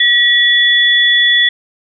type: tone pair together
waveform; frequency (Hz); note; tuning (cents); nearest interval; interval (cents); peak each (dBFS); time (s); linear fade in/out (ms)
sine; 1923 / 3426; B6 / A7; -47 / -47; minor seventh; 1000; -10; 0-1.49; 5
effects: none